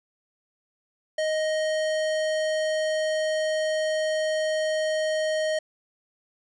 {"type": "tone with hard clipping", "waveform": "sine", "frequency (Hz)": 624, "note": "D#5", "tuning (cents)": 5, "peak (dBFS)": -25, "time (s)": [1.18, 5.59], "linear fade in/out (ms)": 5, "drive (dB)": 18, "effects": ["resampled to 24000 Hz"]}